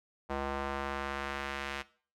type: tone with band-pass filter sweep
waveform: square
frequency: 69.3 Hz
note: C#2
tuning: in tune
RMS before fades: -37 dBFS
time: 0.29-1.83 s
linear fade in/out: 20 ms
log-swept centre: 820 to 2200 Hz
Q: 1
effects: noise-tail reverb RT60 0.4 s tail -17 dB re dry